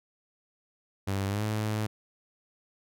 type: tone with pitch glide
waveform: sawtooth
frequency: 98 to 107.49 Hz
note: G2 to A2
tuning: 0 to -40 cents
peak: -24 dBFS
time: 1.07-1.87 s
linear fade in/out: 10 ms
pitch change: +160 cents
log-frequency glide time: 1.27-1.44 s
effects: none